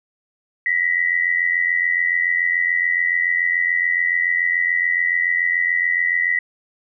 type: tone pair together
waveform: sine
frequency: 1914 / 2001 Hz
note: A#6 / B6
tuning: +45 / +22 cents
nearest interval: minor second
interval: 77 cents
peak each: -19 dBFS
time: 0.66-6.39 s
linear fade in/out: 2 ms
effects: none